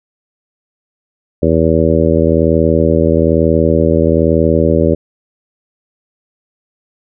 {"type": "harmonic tone", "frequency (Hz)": 81.1, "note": "E2", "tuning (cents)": -28, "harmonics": [1, 2, 3, 4, 5, 6, 7], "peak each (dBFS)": [-16, -16, -16, -16, -16, -16, -16], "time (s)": [1.42, 4.95], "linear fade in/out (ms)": 10, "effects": []}